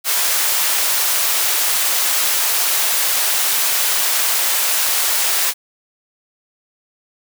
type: high-pass noise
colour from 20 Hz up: white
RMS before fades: -17 dBFS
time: 0.04-5.54 s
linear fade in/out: 50 ms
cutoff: 610 Hz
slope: 12 dB/octave
effects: none